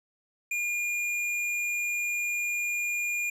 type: tone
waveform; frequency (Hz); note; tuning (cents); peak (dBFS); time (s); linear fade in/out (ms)
square; 2420; D#7; -49; -28; 0.51-3.3; 5
effects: low-pass 11000 Hz 12 dB/octave